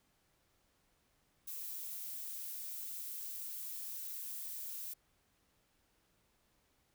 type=noise; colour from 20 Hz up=violet; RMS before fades=-44 dBFS; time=1.47-4.94 s; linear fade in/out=10 ms; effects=pink hiss -75 dBFS RMS until 6.94 s